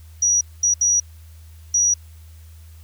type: tone bursts at uneven times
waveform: sine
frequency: 5800 Hz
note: F#8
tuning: 35 cents flat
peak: -14 dBFS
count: 4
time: 0.22-0.41 / 0.63-0.74 / 0.81-1 / 1.74-1.94 s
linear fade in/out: 5 ms
effects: added 80 Hz sine -40 dBFS peak until 2.83 s + white hiss -55 dBFS RMS until 2.83 s